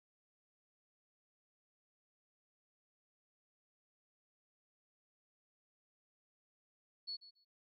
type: tone with echo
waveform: sine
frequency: 4400 Hz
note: C#8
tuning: 14 cents flat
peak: -40 dBFS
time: 7.07-7.17 s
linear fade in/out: 20 ms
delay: 140 ms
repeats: 2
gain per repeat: -15 dB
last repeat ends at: 7.45 s
effects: none